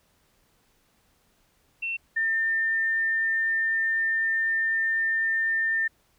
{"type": "tone pair in turn", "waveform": "sine", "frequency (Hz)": [2700, 1802], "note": ["E7", "A6"], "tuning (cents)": [41, 41], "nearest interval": "perfect fifth", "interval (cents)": 700, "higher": "first", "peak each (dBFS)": [-27, -22], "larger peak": "second", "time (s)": [[1.82, 1.97], [2.16, 5.88]], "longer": "second", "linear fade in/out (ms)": 10, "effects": ["pink hiss -66 dBFS RMS until 6.18 s"]}